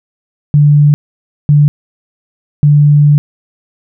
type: tone bursts at uneven times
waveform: sine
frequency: 146.83 Hz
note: D3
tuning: in tune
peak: -3 dBFS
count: 3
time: 0.54-0.94 / 1.49-1.68 / 2.63-3.18 s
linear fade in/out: 0 ms
effects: none